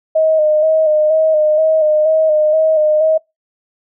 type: tone with vibrato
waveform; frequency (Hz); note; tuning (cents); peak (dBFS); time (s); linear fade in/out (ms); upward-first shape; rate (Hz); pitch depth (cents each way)
sine; 622.3; D#5; 0; -9; 0.15-3.18; 10; square; 2.1; 30
effects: noise-tail reverb RT60 0.2 s tail -24 dB re dry